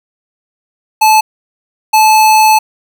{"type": "tone pair in turn", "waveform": "square", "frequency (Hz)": [868, 868], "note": ["A5", "A5"], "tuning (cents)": [-24, -24], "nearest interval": "unison", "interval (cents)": 0, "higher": "neither", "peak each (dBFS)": -5, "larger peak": "neither", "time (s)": [[1.01, 1.21], [1.93, 2.59]], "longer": "second", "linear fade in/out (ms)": 10, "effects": []}